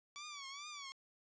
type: tone with vibrato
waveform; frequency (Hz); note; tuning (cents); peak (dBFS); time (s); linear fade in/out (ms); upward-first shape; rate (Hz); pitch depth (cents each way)
10% pulse; 1144; D6; -46; -38; 0.16-0.92; 0; triangle; 2.4; 120
effects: resampled to 16000 Hz